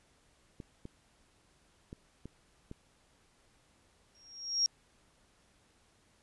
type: clicks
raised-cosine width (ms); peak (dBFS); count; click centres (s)
3; -31; 5; 0.602 / 0.854 / 1.929 / 2.256 / 2.714
type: tone with exponential growth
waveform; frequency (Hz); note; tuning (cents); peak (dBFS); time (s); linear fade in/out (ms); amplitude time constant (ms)
sine; 5590; F8; +1; -23; 4.15-4.66; 0; 110
effects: pink hiss -68 dBFS RMS until 6.22 s + resampled to 24000 Hz